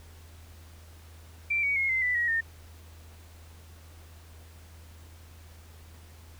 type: tone with pitch steps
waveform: sine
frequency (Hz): 2349 / 2252 / 2159 / 2070 / 1984.4 / 1902.5 / 1823.9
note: D7 / C#7 / C#7 / C7 / B6 / A#6 / A#6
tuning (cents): 0 / +27 / -46 / -19 / +8 / +35 / -38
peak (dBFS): -24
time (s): 1.5-2.41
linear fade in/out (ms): 10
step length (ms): 130
effects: added 81 Hz sine -48 dBFS peak until 6.39 s + pink hiss -56 dBFS RMS until 6.39 s